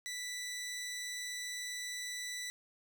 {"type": "tone", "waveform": "15% pulse", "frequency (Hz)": 1975.5, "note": "B6", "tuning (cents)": 0, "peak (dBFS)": -33, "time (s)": [0.06, 2.5], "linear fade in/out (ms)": 0, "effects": []}